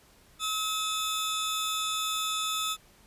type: tone pair together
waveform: sawtooth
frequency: 1286 / 3536 Hz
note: E6 / A7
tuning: -43 / +8 cents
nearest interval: octave + tritone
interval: 1751 cents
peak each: -28 dBFS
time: 0.39-2.77 s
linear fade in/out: 50 ms
effects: pink hiss -59 dBFS RMS until 3.06 s + resampled to 32000 Hz